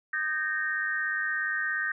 sine tone cluster, 1230 / 1554 / 1651 / 1846 Hz, D#6 / G6 / G#6 / A#6, -20 / -16 / -11 / -17 cents, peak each -39 / -30 / -39 / -30 dBFS, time 0.13-1.92 s, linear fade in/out 5 ms, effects none

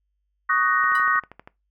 sine chord, D# minor seventh, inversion third, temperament just, 1120.1 / 1244.5 / 1493.4 / 1866.8 Hz, C#6 / D#6 / F#6 / A#6, +18 / 0 / +16 / +2 cents, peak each -23 dBFS, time 0.49-1.2 s, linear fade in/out 10 ms
click train, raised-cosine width 0.5 ms, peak -25 dBFS, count 9, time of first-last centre 0.84-1.475 s, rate 12.6 Hz
15% pulse tone with exponential decay, 987.8 Hz, B5, in tune, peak -25 dBFS, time 0.95-1.07 s, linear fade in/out 2 ms, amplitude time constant 25 ms
effects noise-tail reverb RT60 0.2 s tail -20 dB re dry + added 50 Hz sine -70 dBFS peak until 1.7 s

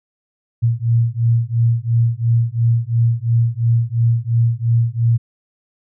sine beating tone pair, 115.1 / 118 Hz, A#2 / A#2, -22 / +22 cents, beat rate 2.9 Hz, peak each -16 dBFS, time 0.62-5.18 s, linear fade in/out 20 ms, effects none

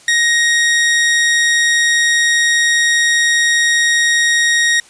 sawtooth tone, 1875 Hz, A#6, 10 cents sharp, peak -7 dBFS, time 0.08-4.8 s, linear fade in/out 2 ms, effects white hiss -44 dBFS RMS until 4.89 s + resampled to 22050 Hz

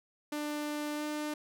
sawtooth tone with pitch glide, 297.3 to 300.2 Hz, D4 to D4, +21 to +38 cents, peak -30 dBFS, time 0.32-1.34 s, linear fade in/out 5 ms, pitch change +17 cents, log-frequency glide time 0.94-1.04 s, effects none

